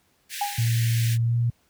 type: high-pass noise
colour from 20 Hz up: pink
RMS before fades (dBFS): -34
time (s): 0.29-1.18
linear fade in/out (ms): 50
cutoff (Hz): 1600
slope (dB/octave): 96
type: tone with exponential decay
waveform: sine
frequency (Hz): 815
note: G#5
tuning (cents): -33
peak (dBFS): -20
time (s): 0.41-0.68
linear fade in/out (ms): 5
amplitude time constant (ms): 58
type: tone with pitch glide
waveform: sine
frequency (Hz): 115.9 to 118.47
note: A#2 to A#2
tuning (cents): -10 to +28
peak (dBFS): -19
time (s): 0.58-1.5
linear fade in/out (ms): 5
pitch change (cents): +38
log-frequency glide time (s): 1.22-1.36
effects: pink hiss -65 dBFS RMS until 1.69 s + high-pass 60 Hz 12 dB/octave